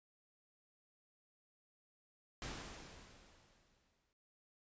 pink noise with exponential decay, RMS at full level -44 dBFS, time 2.42-4.13 s, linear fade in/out 1 ms, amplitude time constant 370 ms, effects resampled to 16000 Hz

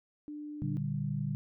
sine tone, 297.6 Hz, D4, 23 cents sharp, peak -39 dBFS, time 0.28-0.77 s, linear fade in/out 0 ms
sine chord, G minor, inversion first, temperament equal, 116.54 / 146.83 / 196 Hz, Bb2 / D3 / G3, 0 / 0 / 0 cents, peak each -38 / -33 / -37 dBFS, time 0.62-1.35 s, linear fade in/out 0 ms
effects none

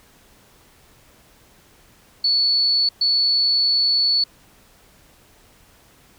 sine tone bursts at uneven times, 4435 Hz, C#8, in tune, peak -15 dBFS, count 2, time 2.24-2.89 / 3.01-4.24 s, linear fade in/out 5 ms, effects pink hiss -53 dBFS RMS until 6.18 s

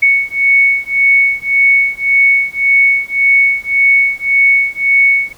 sine beating tone pair, 2217 / 2218.8 Hz, C#7 / C#7, 0 / +1 cents, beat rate 1.8 Hz, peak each -11 dBFS, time 0.02-5.33 s, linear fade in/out 10 ms, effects pink hiss -43 dBFS RMS until 5.37 s

